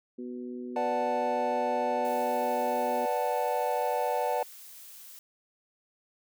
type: harmonic tone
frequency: 123.47 Hz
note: B2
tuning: in tune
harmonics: 2 / 3 / 4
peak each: -37 / -40 / -50 dBFS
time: 0.18-3.06 s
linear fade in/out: 10 ms
type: chord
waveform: triangle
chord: B minor seventh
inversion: none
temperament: equal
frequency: 493.9 / 587.3 / 740 / 880 Hz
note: B4 / D5 / F#5 / A5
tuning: 0 / 0 / 0 / 0 cents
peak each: -30 dBFS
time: 0.76-4.43 s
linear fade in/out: 2 ms
type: noise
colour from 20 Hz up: blue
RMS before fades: -48 dBFS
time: 2.05-5.19 s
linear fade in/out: 0 ms
effects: none

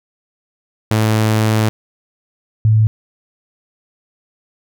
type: tone pair in turn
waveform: sawtooth / sine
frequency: 109.2 / 109.2 Hz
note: A2 / A2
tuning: -13 / -13 cents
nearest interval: unison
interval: 0 cents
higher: neither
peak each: -8 dBFS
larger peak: neither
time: 0.91-1.69 / 2.65-2.87 s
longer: first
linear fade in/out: 0 ms
effects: none

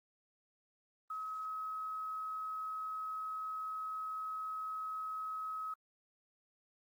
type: tone with quantisation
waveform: sine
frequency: 1278 Hz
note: D#6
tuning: 46 cents sharp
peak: -38 dBFS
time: 1.1-5.74 s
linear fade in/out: 5 ms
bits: 11
effects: Opus 24 kbps

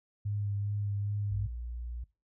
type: tone with vibrato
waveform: sine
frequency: 102.1 Hz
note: G#2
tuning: 29 cents flat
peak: -30 dBFS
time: 0.25-1.47 s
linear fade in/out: 10 ms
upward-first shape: sine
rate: 2.5 Hz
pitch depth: 18 cents each way
type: tone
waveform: sine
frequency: 59.4 Hz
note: A#1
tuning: 33 cents sharp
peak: -36 dBFS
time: 1.31-2.04 s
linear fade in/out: 5 ms
effects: noise-tail reverb RT60 0.3 s tail -21 dB re dry

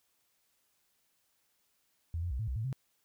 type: tone with pitch steps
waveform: sine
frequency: 83.1 / 87.5 / 63 / 110.2 / 64.9 / 110.7 / 131.9 Hz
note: E2 / F2 / B1 / A2 / C2 / A2 / C3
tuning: +15 / +4 / +35 / +3 / -13 / +11 / +14 cents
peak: -32 dBFS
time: 2.14-2.728 s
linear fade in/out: 0 ms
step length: 84 ms
effects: white hiss -75 dBFS RMS until 3.04 s

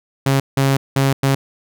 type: tone bursts at uneven times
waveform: sawtooth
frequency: 136.3 Hz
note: C#3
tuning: 29 cents flat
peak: -9 dBFS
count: 4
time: 0.26-0.4 / 0.57-0.77 / 0.96-1.13 / 1.23-1.35 s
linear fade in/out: 5 ms
effects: none

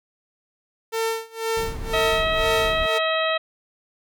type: tone with tremolo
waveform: sawtooth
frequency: 450.7 Hz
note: A4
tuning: 42 cents sharp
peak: -17 dBFS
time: 0.92-2.99 s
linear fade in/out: 20 ms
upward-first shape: sine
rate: 2 Hz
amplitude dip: 95%
type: noise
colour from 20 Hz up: brown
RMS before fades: -31 dBFS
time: 1.56-2.87 s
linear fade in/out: 20 ms
type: harmonic tone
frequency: 641 Hz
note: E5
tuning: 49 cents flat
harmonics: 1 / 2 / 3 / 4 / 5 / 6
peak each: -23 / -26 / -28 / -29 / -30 / -31 dBFS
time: 1.93-3.38 s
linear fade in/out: 10 ms
effects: none

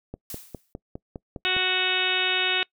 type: click train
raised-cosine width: 2 ms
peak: -21 dBFS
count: 8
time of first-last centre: 0.14-1.566 s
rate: 4.91 Hz
type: noise with exponential decay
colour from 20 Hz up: blue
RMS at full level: -35 dBFS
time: 0.3-0.73 s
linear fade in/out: 1 ms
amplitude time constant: 92 ms
type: harmonic tone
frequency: 370 Hz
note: F#4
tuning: in tune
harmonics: 1 / 2 / 3 / 4 / 5 / 6 / 7 / 8 / 9 / 10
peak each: -33 / -34 / -38 / -30 / -34 / -31 / -28 / -28 / -35 / -28 dBFS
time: 1.45-2.63 s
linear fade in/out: 0 ms
effects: noise-tail reverb RT60 0.1 s tail -24 dB re dry

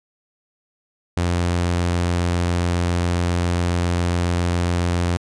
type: tone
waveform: sawtooth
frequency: 87.31 Hz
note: F2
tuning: in tune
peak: -14 dBFS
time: 1.17-5.17 s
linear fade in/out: 0 ms
effects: resampled to 22050 Hz

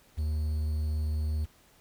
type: tone with quantisation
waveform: triangle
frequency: 76.5 Hz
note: D#2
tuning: 29 cents flat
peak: -25 dBFS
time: 0.17-1.46 s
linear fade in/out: 20 ms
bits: 9
effects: pink hiss -61 dBFS RMS until 1.8 s

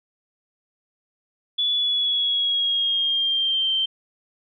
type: tone with pitch glide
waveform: sine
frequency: 3431 to 3128 Hz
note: A7 to G7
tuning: -44 to -4 cents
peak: -19 dBFS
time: 1.58-3.86 s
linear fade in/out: 10 ms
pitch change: -160 cents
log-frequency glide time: 1.73-3.73 s
effects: none

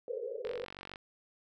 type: band-pass noise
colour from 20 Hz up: pink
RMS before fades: -39 dBFS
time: 0.08-0.65 s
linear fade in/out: 2 ms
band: 430 to 530 Hz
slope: 96 dB/octave
type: click train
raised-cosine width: 0.3 ms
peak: -28 dBFS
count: 25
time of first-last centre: 0.45-0.958 s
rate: 47.2 Hz
effects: none

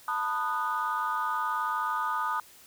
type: chord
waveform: sine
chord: B dominant seventh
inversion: third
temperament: just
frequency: 889 / 987.8 / 1234.7 / 1481.6 Hz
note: A5 / B5 / D#6 / F#6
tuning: +18 / 0 / -14 / +2 cents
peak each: -33 / -33 / -29 / -35 dBFS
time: 0.08-2.4 s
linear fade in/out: 2 ms
effects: tanh soft clip ceiling -19 dBFS + white hiss -54 dBFS RMS until 2.66 s

